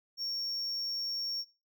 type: tone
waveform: triangle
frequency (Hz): 5510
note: F8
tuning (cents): -24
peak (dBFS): -32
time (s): 0.17-1.45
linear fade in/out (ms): 50
effects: noise-tail reverb RT60 0.3 s tail -20 dB re dry